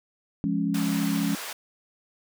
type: chord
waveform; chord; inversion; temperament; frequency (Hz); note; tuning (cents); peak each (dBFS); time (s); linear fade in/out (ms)
sine; Db major; first; just; 173.24 / 207.9 / 277.2; F3 / Ab3 / Db4; -14 / +2 / 0; -28 / -27 / -27; 0.44-1.35; 0
type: high-pass noise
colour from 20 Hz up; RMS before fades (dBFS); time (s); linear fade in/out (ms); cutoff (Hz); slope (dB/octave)
pink; -36; 0.74-1.53; 5; 760; 12
effects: none